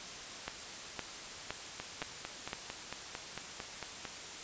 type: two click trains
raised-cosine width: 0.3 ms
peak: -20 / -23 dBFS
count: 5 / 11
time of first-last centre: 0.48-2.531 / 1.8-4.052 s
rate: 1.95 / 4.44 Hz
effects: white hiss -45 dBFS RMS until 4.43 s + resampled to 16000 Hz